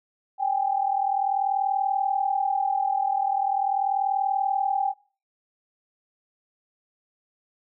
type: tone pair together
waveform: sine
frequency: 779.6 / 820 Hz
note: G5 / G#5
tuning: -10 / -22 cents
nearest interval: minor second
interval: 88 cents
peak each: -23 / -26 dBFS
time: 0.38-4.94 s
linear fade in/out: 50 ms
effects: noise-tail reverb RT60 0.4 s tail -24 dB re dry